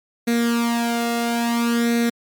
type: tone with flanger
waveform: sawtooth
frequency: 234.7 Hz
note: A#3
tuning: 12 cents sharp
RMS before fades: -20 dBFS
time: 0.27-2.1 s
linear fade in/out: 10 ms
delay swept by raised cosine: 0.49 to 1.48 ms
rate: 0.59 Hz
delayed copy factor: +0.75
effects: MP3 96 kbps